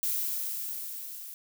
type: noise with level ramp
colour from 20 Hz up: violet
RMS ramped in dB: -29 to -43 dBFS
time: 0.03-1.34 s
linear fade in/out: 0 ms
effects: none